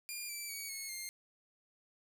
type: tone with pitch steps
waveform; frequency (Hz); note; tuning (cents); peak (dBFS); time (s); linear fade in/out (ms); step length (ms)
10% pulse; 2407 / 2330 / 2256 / 2184 / 2115; D7 / D7 / C#7 / C#7 / C7; +42 / -14 / +30 / -26 / +18; -32; 0.09-1.09; 0; 200
effects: 10-bit